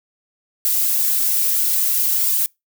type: noise with flanger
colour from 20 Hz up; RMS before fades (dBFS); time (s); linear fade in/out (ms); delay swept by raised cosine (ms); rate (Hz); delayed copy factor
violet; -18; 0.65-2.46; 0; 1.6 to 3.4; 3.1; -1
effects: noise-tail reverb RT60 0.2 s tail -26 dB re dry